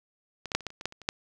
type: clicks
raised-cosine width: 0.2 ms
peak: -20 / -17 / -6 / -27 / -16 / -30 / -23 / -12 / -29 / -29 / -9 dBFS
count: 11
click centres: 0.457 / 0.518 / 0.55 / 0.607 / 0.667 / 0.704 / 0.811 / 0.856 / 0.924 / 1.017 / 1.089 s
effects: none